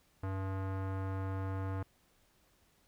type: tone with low-pass filter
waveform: square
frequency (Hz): 95.9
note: G2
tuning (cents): -37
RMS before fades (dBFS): -37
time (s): 0.23-1.83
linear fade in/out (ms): 5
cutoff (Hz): 1300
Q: 1.5
effects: pink hiss -70 dBFS RMS until 2.87 s